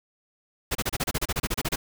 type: noise bursts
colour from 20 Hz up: pink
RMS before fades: -26 dBFS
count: 15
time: 0.71-1.76 s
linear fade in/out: 10 ms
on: 42 ms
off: 30 ms
effects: none